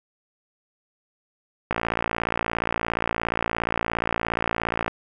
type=click train; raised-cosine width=0.5 ms; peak=-8 dBFS; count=182; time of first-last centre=1.71-4.88 s; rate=57.1 Hz; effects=none